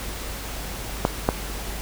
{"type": "clicks", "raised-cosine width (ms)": 1, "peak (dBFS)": -3, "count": 2, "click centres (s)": [1.051, 1.289], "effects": ["added 50 Hz sine -33 dBFS peak until 1.81 s", "pink hiss -34 dBFS RMS until 1.81 s"]}